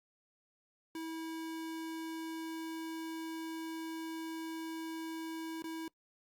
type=tone with dropouts; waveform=square; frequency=324.2 Hz; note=E4; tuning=29 cents flat; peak=-40 dBFS; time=0.95-5.88 s; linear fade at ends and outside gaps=2 ms; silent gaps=5.622-5.641 s; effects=noise-tail reverb RT60 0.1 s tail -22 dB re dry + Opus 48 kbps